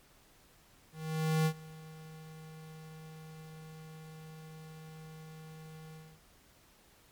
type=tone with ADSR envelope; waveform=square; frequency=158 Hz; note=D#3; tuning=27 cents sharp; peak=-26 dBFS; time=0.92-6.22 s; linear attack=540 ms; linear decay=70 ms; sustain=-22 dB; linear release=270 ms; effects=pink hiss -63 dBFS RMS until 7.11 s + MP3 96 kbps